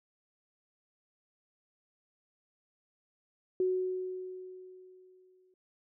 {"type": "tone with exponential decay", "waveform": "sine", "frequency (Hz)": 370, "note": "F#4", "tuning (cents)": 0, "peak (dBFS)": -25, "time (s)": [3.6, 5.54], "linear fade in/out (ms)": 2, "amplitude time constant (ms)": 420, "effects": []}